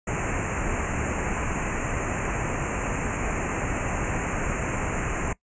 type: band-stop noise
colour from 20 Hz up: pink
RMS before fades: -27 dBFS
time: 0.07-5.33 s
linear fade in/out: 5 ms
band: 2700 to 6600 Hz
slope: 96 dB/octave
effects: noise-tail reverb RT60 0.1 s tail -21 dB re dry + resampled to 16000 Hz